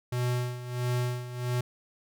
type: tone with tremolo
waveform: square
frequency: 123.47 Hz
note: B2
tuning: in tune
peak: -26 dBFS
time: 0.12-1.61 s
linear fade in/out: 5 ms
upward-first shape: sine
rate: 1.5 Hz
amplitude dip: 75%
effects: none

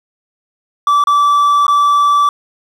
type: tone with dropouts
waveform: triangle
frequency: 1159 Hz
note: D6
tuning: 23 cents flat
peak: -6 dBFS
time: 0.87-2.29 s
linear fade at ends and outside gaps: 2 ms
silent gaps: 1.039-1.071 / 1.667-1.68 s
effects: 8-bit

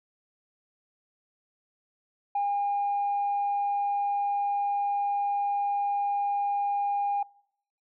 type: tone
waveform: sine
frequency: 810 Hz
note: G#5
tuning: 43 cents flat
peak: -23 dBFS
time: 2.35-7.23 s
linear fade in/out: 5 ms
effects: noise-tail reverb RT60 0.7 s tail -25 dB re dry + tanh soft clip ceiling -21 dBFS

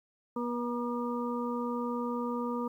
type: harmonic tone with a mistuned harmonic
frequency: 241.2 Hz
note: B3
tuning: 41 cents flat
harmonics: 1 / 2 / 4 / 5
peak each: -33 / -36 / -39 / -40 dBFS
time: 0.36-2.68 s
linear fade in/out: 5 ms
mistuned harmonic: 4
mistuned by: -23 cents
effects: 11-bit

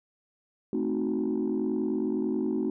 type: chord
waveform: sine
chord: A diminished seventh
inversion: none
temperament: equal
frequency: 220 / 261.6 / 311.1 / 370 Hz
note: A3 / C4 / Eb4 / Gb4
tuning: 0 / 0 / 0 / 0 cents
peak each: -30 dBFS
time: 0.73-2.7 s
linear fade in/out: 2 ms
effects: tanh soft clip ceiling -20 dBFS

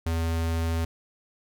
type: tone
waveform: square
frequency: 82.41 Hz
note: E2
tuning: in tune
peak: -25 dBFS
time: 0.06-0.85 s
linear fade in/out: 5 ms
effects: none

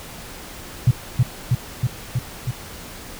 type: tone with echo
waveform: sine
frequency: 123.47 Hz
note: B2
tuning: in tune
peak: -9 dBFS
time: 0.87-0.91 s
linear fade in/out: 5 ms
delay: 320 ms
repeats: 5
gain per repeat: -2 dB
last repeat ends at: 2.51 s
effects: pink hiss -37 dBFS RMS until 3.19 s

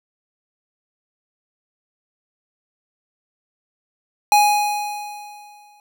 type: tone with exponential decay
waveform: square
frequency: 830.6 Hz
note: G#5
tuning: in tune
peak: -10 dBFS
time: 4.32-5.8 s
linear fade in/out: 1 ms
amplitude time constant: 320 ms
effects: none

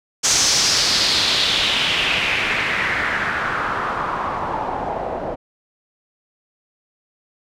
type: noise with low-pass filter sweep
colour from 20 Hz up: white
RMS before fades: -20 dBFS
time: 0.23-5.36 s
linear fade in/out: 20 ms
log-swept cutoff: 6500 to 640 Hz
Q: 3.1
effects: none

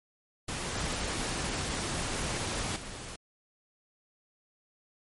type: noise with level steps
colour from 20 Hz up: pink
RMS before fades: -35 / -33 / -42 dBFS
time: 0.48-3.16 s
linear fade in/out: 5 ms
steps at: 0.75 / 2.76 s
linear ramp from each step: 2 ms
effects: MP3 48 kbps

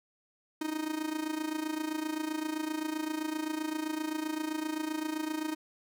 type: tone with amplitude modulation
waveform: 45% pulse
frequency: 311.1 Hz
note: D#4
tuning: in tune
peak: -29 dBFS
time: 0.61-5.55 s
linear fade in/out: 5 ms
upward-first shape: sine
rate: 27.7 Hz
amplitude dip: 75%
effects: none

